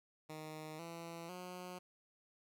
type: tone with pitch steps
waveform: 10% pulse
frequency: 155.6 / 167.73 / 180.81 Hz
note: D#3 / E3 / F#3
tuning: 0 / +30 / -40 cents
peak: -38 dBFS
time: 0.29-1.79 s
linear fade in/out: 10 ms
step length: 500 ms
effects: none